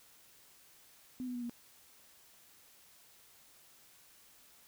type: tone with pitch steps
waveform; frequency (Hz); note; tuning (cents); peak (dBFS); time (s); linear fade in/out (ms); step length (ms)
sine; 253.5 / 248.1 / 242.9 / 237.8; B3 / B3 / B3 / A#3; +45 / +8 / -29 / +35; -37; 1.2-1.496; 0; 74
effects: white hiss -62 dBFS RMS until 4.67 s